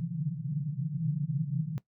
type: band-pass noise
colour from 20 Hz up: white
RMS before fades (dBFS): -32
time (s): 0-1.78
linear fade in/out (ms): 0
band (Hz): 130 to 170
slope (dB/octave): 96
effects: noise-tail reverb RT60 0.1 s tail -18 dB re dry